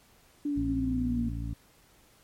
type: exponential sweep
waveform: sine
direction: down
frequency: 293.7 to 231.6 Hz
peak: -27 dBFS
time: 0.45-1.29 s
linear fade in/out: 5 ms
type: harmonic tone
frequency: 56.8 Hz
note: A#1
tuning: 44 cents flat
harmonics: 1 / 2 / 3 / 4 / 5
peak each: -34 / -36 / -43 / -46 / -42 dBFS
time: 0.56-1.54 s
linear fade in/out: 10 ms
effects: pink hiss -61 dBFS RMS until 2.23 s + MP3 64 kbps